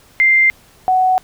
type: tone pair in turn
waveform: sine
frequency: 2093 / 744.3 Hz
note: C7 / F#5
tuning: 0 / +10 cents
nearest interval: octave + tritone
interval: 1790 cents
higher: first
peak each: -8 / -10 dBFS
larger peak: first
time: 0.2-0.5 / 0.88-1.18 s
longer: neither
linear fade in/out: 0 ms
effects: pink hiss -48 dBFS RMS until 1.23 s

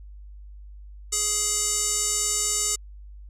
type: tone with band-pass filter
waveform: square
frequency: 418.8 Hz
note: G#4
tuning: 15 cents sharp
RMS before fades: -25 dBFS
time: 1.12-2.76 s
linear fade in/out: 10 ms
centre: 7400 Hz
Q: 5.1
effects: added 50 Hz sine -40 dBFS peak until 3.29 s

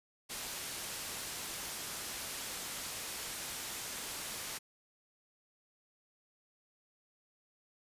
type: low-pass noise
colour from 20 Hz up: white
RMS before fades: -42 dBFS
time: 0.29-4.59 s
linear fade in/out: 20 ms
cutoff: 11000 Hz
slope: 12 dB/octave
effects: resampled to 32000 Hz

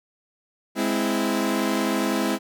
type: chord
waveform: sawtooth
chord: Ab augmented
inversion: none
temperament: equal with one note detuned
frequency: 207.7 / 259.5 / 329.6 Hz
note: Ab3 / C4 / E4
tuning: 0 / -14 / 0 cents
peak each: -22 dBFS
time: 0.75-2.39 s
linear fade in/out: 50 ms
effects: none

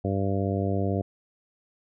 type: harmonic tone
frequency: 98 Hz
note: G2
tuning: in tune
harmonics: 1 / 2 / 3 / 4 / 5 / 6 / 7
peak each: -27 / -30 / -32 / -33 / -34 / -35 / -35 dBFS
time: 0.04-1.02 s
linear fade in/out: 10 ms
effects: none

